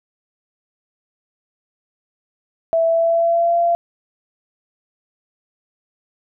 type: tone with pitch glide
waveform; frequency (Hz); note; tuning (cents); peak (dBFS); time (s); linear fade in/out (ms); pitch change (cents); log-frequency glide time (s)
sine; 659.3 to 685.3; E5 to F5; 0 to -33; -13; 2.73-3.75; 0; +67; 2.85-3.57
effects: none